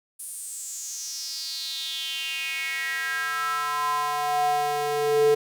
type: tone with high-pass filter sweep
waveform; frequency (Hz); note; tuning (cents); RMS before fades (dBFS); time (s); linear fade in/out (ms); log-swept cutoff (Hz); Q
square; 146.83; D3; 0; -27; 0.19-5.35; 10; 10000 to 420; 5.5
effects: none